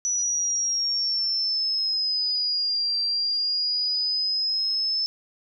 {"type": "exponential two-way sweep", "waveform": "sine", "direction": "down then up", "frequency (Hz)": [5920, 4704, 5270], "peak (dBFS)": -22, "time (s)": [0.05, 5.06], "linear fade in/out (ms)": 0, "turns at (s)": 2.98, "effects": []}